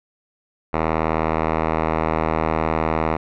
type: tone with low-pass filter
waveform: 5% pulse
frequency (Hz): 79.7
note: D#2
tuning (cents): +42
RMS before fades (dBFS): -21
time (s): 0.73-3.17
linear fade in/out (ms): 10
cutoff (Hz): 1600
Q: 1.8
effects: none